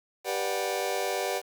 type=chord; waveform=sawtooth; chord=G major seventh; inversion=none; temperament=just; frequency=392 / 490 / 588 / 735 Hz; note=G4 / B4 / D5 / F#5; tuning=0 / -14 / +2 / -12 cents; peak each=-29 dBFS; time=0.24-1.42 s; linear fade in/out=50 ms; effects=8-bit